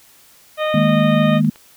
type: harmonic tone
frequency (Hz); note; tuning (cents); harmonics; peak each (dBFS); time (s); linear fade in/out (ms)
616; D#5; -17; 1 / 2 / 3 / 4 / 5 / 6; -18 / -24 / -28 / -30 / -32 / -34; 0.57-1.41; 50
type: click train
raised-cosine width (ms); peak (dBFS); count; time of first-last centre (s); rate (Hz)
0.3; -26; 9; 0.67-1.559; 9
type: chord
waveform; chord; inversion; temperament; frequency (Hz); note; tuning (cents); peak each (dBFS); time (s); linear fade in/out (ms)
sine; D# suspended fourth; none; equal; 155.56 / 207.7 / 233.1; D#3 / G#3 / A#3; 0 / 0 / 0; -17; 0.74-1.5; 5
effects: white hiss -49 dBFS RMS until 1.76 s